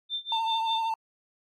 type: tone with tremolo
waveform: sine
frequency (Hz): 3574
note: A7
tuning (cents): +26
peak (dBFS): -27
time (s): 0.09-0.9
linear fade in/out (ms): 50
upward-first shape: sine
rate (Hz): 5.1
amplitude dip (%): 95
type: tone with vibrato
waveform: triangle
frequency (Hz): 900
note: A5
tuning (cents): +39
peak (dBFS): -24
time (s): 0.32-0.94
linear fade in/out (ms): 2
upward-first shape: sine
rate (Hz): 13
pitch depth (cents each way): 25
effects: Opus 48 kbps